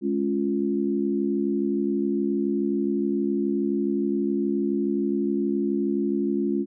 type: chord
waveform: sine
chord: Db major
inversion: second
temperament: equal with one note detuned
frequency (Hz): 210.1 / 277.2 / 349.2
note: Ab3 / Db4 / F4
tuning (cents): +20 / 0 / 0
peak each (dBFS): -26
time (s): 0.01-6.66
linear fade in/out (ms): 50
effects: none